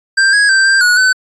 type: tone with pitch steps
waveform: square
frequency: 1580 / 1657 / 1564 / 1580 / 1460 / 1515 Hz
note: G6 / G#6 / G6 / G6 / F#6 / F#6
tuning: +13 / -4 / -4 / +13 / -24 / +40 cents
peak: -8 dBFS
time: 0.17-1.13 s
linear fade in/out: 10 ms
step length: 160 ms
effects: resampled to 22050 Hz